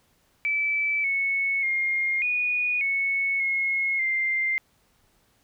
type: tone with pitch steps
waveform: sine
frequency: 2312 / 2206 / 2128 / 2463 / 2207 / 2167 / 2094 Hz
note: D7 / C#7 / C7 / D#7 / C#7 / C#7 / C7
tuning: -28 / -9 / +29 / -18 / -8 / -40 / +1 cents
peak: -22 dBFS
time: 0.45-4.58 s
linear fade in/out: 0 ms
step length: 590 ms
effects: pink hiss -65 dBFS RMS until 5.43 s